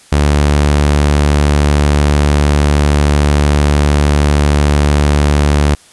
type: tone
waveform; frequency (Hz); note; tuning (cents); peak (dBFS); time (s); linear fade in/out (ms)
sawtooth; 73.1; D2; -7; -4; 0.12-5.75; 5
effects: white hiss -43 dBFS RMS until 5.92 s + resampled to 24000 Hz

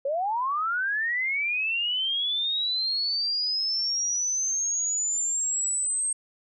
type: linear sweep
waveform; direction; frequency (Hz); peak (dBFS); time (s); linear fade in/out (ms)
sine; up; 528 to 8420; -24; 0.05-6.13; 5
effects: none

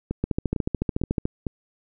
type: two click trains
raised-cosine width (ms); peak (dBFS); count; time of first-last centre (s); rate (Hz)
3; -10 / -13; 15 / 4; 0.24-1.254 / 0.11-1.467; 13.8 / 2.21
effects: none

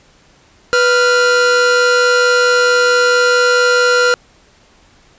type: tone pair together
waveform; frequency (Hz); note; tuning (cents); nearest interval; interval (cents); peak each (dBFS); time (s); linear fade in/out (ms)
45% pulse; 492.6 / 1393.3; B4 / F6; -5 / -4; octave + tritone; 1801; -12; 0.73-4.14; 0
effects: pink hiss -49 dBFS RMS until 5.18 s + resampled to 16000 Hz

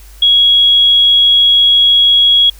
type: tone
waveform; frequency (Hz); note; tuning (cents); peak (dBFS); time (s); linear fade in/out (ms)
sine; 3322; G#7; 0; -5; 0.22-2.5; 5
effects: added 50 Hz sine -34 dBFS peak until 2.59 s + white hiss -43 dBFS RMS until 2.59 s

